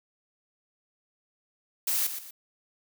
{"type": "noise with echo", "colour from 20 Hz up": "blue", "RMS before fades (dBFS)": -27, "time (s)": [1.87, 2.07], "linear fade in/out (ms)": 5, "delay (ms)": 120, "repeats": 2, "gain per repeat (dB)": -9, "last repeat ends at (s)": 2.31, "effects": []}